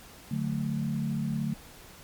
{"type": "chord", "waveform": "sine", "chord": "D major", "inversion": "none", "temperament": "equal with one note detuned", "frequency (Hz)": [146.83, 183.08, 220], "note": ["D3", "F#3", "A3"], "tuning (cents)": [0, -18, 0], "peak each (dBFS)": [-31, -34, -31], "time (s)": [0.31, 1.54], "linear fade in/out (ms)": 5, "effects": ["pink hiss -50 dBFS RMS until 2.03 s", "MP3 96 kbps"]}